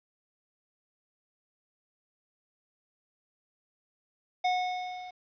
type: tone with level ramp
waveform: square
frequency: 730 Hz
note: F#5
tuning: 24 cents flat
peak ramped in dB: -24 to -42 dBFS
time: 4.44-5.11 s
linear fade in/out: 10 ms
effects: resampled to 11025 Hz + 10-bit